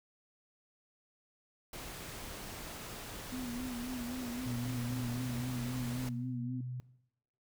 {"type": "noise", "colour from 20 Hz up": "pink", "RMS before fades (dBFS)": -45, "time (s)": [1.73, 6.09], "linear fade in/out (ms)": 2}
{"type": "tone with vibrato", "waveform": "sine", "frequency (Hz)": 246.7, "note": "B3", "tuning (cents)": -2, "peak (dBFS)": -38, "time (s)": [3.32, 6.61], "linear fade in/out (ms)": 5, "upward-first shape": "sine", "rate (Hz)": 3.8, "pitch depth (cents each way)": 68}
{"type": "tone with pitch glide", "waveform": "sine", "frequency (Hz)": [121.1, 125.23], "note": ["B2", "B2"], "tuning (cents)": [-34, 24], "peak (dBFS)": -37, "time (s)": [4.46, 6.8], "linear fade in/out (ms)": 0, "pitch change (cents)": 58, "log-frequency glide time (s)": [5.16, 5.31]}
{"effects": ["noise-tail reverb RT60 0.8 s tail -19 dB re dry"]}